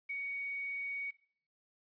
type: tone with quantisation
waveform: sine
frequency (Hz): 2241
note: C#7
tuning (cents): +18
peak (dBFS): -36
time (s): 0.09-1.11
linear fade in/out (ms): 10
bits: 10
effects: noise-tail reverb RT60 0.5 s tail -17 dB re dry + resampled to 11025 Hz